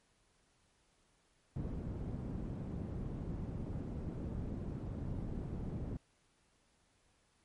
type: low-pass noise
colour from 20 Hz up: white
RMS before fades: -41 dBFS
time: 1.56-5.97 s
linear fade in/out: 2 ms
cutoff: 190 Hz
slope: 12 dB/octave
effects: pink hiss -73 dBFS RMS until 7.44 s + MP3 48 kbps